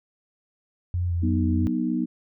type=tone with vibrato; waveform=sine; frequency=87.31 Hz; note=F2; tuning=in tune; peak=-22 dBFS; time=0.94-1.67 s; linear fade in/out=0 ms; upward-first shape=square; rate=3.1 Hz; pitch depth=26 cents each way
type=chord; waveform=sine; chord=B major; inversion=second; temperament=equal with one note detuned; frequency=185 / 243.7 / 311.1 Hz; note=F#3 / B3 / D#4; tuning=0 / -23 / 0 cents; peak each=-29 / -25 / -27 dBFS; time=1.22-2.06 s; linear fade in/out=20 ms
effects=none